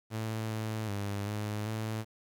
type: tone with pitch steps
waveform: sawtooth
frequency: 110.5 / 109.6 / 101.2 / 105.4 / 109.8 Hz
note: A2 / A2 / G#2 / G#2 / A2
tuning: +8 / -6 / -44 / +26 / -3 cents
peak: -29 dBFS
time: 0.1-2.05 s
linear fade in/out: 50 ms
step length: 390 ms
effects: 10-bit